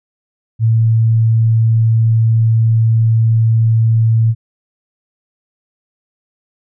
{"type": "tone", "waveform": "sine", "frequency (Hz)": 112.9, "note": "A2", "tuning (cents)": 45, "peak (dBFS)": -8, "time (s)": [0.59, 4.35], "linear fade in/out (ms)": 50, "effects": []}